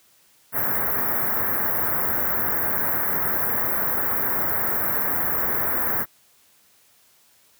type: band-stop noise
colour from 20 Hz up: white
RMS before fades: -23 dBFS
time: 0.52-6.06 s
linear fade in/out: 50 ms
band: 1900 to 13000 Hz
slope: 48 dB/octave
effects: white hiss -58 dBFS RMS until 7.59 s + high-pass 60 Hz 12 dB/octave